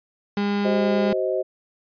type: tone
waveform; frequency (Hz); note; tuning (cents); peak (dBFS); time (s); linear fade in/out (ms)
35% pulse; 202.9; G#3; -40; -19; 0.37-1.13; 2
type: chord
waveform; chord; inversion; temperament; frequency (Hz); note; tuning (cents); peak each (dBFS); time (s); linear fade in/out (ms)
sine; C diminished; second; just; 376.7 / 523.3 / 627.9; Gb4 / C5 / Eb5; +31 / 0 / +16; -25; 0.64-1.43; 20
effects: resampled to 11025 Hz